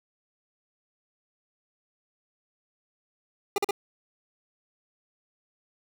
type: tone bursts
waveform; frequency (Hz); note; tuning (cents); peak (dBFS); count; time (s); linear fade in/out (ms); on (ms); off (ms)
25% pulse; 403.1; G4; +48; -19; 3; 3.56-3.709; 2; 21; 43
effects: none